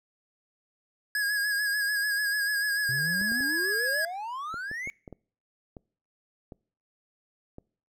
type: tone with vibrato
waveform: square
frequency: 1661.2 Hz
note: G#6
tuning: in tune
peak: -26 dBFS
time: 1.15-4.05 s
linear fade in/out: 2 ms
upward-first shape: sine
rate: 6.8 Hz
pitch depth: 44 cents each way
type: exponential sweep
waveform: triangle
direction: up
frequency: 124.6 to 2265 Hz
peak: -31 dBFS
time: 2.89-4.9 s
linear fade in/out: 0 ms
type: clicks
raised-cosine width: 2 ms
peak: -29 dBFS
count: 11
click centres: 3.214 / 3.319 / 3.407 / 4.542 / 4.714 / 4.874 / 5.078 / 5.127 / 5.768 / 6.522 / 7.584 s
effects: noise-tail reverb RT60 0.5 s tail -25 dB re dry